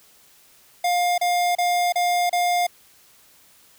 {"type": "tone bursts", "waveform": "square", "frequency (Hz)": 707, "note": "F5", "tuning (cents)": 21, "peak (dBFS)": -19, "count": 5, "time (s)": [0.84, 2.668], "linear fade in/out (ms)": 5, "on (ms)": 340, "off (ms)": 32, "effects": ["white hiss -54 dBFS RMS until 3.78 s"]}